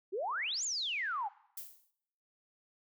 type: exponential two-way sweep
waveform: sine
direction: up then down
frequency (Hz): 347.8 to 7400 to 762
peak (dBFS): -33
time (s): 0.12-1.29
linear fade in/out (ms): 20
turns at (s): 0.64
type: noise with exponential decay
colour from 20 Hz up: violet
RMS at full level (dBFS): -40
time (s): 1.57-1.91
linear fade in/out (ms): 5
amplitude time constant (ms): 73
effects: noise-tail reverb RT60 0.8 s tail -21 dB re dry